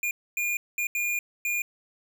square tone bursts at uneven times, 2422 Hz, D#7, 47 cents flat, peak -26 dBFS, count 5, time 0.03-0.11 / 0.37-0.57 / 0.78-0.87 / 0.95-1.19 / 1.45-1.62 s, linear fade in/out 2 ms, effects none

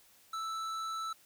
sine tone with hard clipping, 1318.5 Hz, E6, in tune, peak -37 dBFS, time 0.33-1.13 s, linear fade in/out 5 ms, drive 11 dB, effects white hiss -63 dBFS RMS until 1.25 s

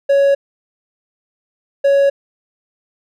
triangle tone bursts at uneven times, 557 Hz, C#5, 8 cents sharp, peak -7 dBFS, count 2, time 0.09-0.35 / 1.84-2.1 s, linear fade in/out 10 ms, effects none

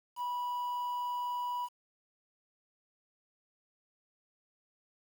triangle tone with quantisation, 978 Hz, B5, 17 cents flat, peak -31 dBFS, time 0.16-1.69 s, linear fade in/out 50 ms, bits 9, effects none

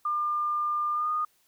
sine tone with pitch glide, 1200 to 1227.3 Hz, D6 to D#6, +37 to -24 cents, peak -25 dBFS, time 0.05-1.25 s, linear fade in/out 5 ms, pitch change +39 cents, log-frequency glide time 0.93-1.1 s, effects white hiss -67 dBFS RMS until 1.47 s

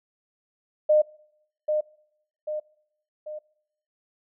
sine tone with echo, 609 Hz, D#5, 37 cents flat, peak -15 dBFS, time 0.89-1.02 s, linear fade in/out 10 ms, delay 790 ms, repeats 3, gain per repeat -6 dB, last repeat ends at 3.39 s, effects noise-tail reverb RT60 0.7 s tail -22 dB re dry

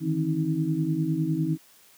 sine tone cluster, 151.9 / 161.8 / 266.9 / 318.6 Hz, D#3 / E3 / C4 / D#4, -41 / -32 / +35 / +41 cents, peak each -29 / -26 / -32 / -28 dBFS, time 0-1.58 s, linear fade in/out 50 ms, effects white hiss -56 dBFS RMS until 1.97 s + high-pass 100 Hz 12 dB/octave

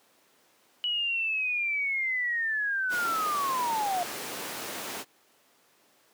sine linear sweep, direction down, 2947 to 695 Hz, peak -26 dBFS, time 0.84-4.03 s, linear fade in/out 0 ms
pink noise, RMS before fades -35 dBFS, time 2.89-5.05 s, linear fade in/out 50 ms
effects pink hiss -63 dBFS RMS until 6.13 s + high-pass 300 Hz 12 dB/octave

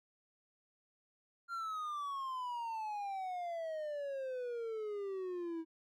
triangle exponential sweep, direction down, 1396.9 to 321.4 Hz, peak -36 dBFS, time 1.48-5.65 s, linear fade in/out 50 ms, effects none

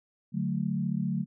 sine chord, D major, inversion none, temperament equal, 146.83 / 185 / 220 Hz, D3 / F#3 / A3, 0 / 0 / 0 cents, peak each -32 / -30 / -32 dBFS, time 0.32-1.26 s, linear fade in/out 50 ms, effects none

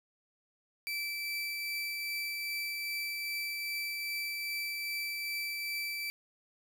30% pulse tone with tremolo, 2324 Hz, D7, 19 cents flat, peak -31 dBFS, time 0.87-6.1 s, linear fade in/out 0 ms, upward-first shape triangle, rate 2.5 Hz, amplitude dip 25%, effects none

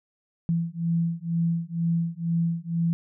sine beating tone pair, 166.7 / 168.8 Hz, E3 / E3, +20 / +41 cents, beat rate 2.1 Hz, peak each -26 dBFS, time 0.49-2.93 s, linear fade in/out 0 ms, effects none

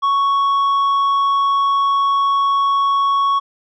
triangle tone with tanh clipping, 1111 Hz, C#6, 4 cents sharp, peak -14 dBFS, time 0.02-3.4 s, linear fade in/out 20 ms, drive 9 dB, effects none

